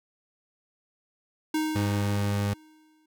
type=tone with exponential decay; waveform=square; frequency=311.1 Hz; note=D#4; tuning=in tune; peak=-24 dBFS; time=1.54-3.06 s; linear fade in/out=5 ms; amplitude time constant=330 ms
type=tone; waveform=30% pulse; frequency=101.5 Hz; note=G#2; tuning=39 cents flat; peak=-22 dBFS; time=1.75-2.54 s; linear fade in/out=10 ms
effects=none